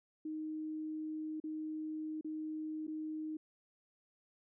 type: tone with dropouts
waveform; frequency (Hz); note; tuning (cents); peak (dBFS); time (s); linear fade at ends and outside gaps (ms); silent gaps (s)
sine; 311.1; D#4; 0; -38; 0.25-3.37; 5; 1.401-1.439 / 2.211-2.245 / 2.869-2.878
effects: none